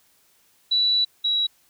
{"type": "tone pair in turn", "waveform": "sine", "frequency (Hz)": [3944, 3885], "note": ["B7", "B7"], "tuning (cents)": [-3, -29], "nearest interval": "unison", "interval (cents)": 26, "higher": "first", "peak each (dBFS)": [-17, -19], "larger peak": "first", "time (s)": [[0.71, 1.05], [1.24, 1.47]], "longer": "first", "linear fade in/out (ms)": 10, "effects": ["white hiss -61 dBFS RMS until 1.69 s"]}